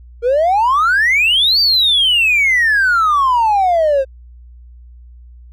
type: exponential two-way sweep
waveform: triangle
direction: up then down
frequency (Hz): 459.1 to 4692 to 521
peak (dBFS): -7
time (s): 0.22-4.05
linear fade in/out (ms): 50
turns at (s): 1.6
effects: tanh soft clip ceiling -6 dBFS + added 60 Hz sine -36 dBFS peak until 5.52 s